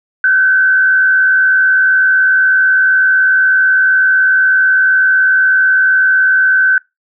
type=tone with frequency modulation; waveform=sine; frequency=1529 Hz; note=G6; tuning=44 cents flat; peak=-7 dBFS; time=0.24-6.78 s; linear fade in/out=2 ms; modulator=76 Hz; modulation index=0.52; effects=noise-tail reverb RT60 0.2 s tail -24 dB re dry